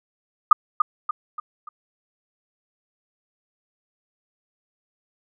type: tone with echo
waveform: sine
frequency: 1224 Hz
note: D#6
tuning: 29 cents flat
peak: -6 dBFS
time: 0.51-0.53 s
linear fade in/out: 5 ms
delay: 290 ms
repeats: 4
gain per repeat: -7 dB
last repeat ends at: 1.69 s
effects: none